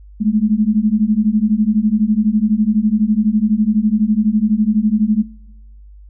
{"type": "beating tone pair", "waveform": "sine", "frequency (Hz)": [207.3, 219.3], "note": ["G#3", "A3"], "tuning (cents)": [-3, -6], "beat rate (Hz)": 12, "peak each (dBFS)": -15, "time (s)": [0.2, 5.23], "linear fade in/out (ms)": 20, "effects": ["noise-tail reverb RT60 1.0 s tail -24 dB re dry", "added 50 Hz sine -37 dBFS peak until 6.09 s"]}